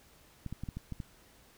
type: clicks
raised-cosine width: 5 ms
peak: -26 dBFS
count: 7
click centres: 0.463 / 0.526 / 0.636 / 0.688 / 0.77 / 0.923 / 1.002 s
effects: pink hiss -61 dBFS RMS until 1.57 s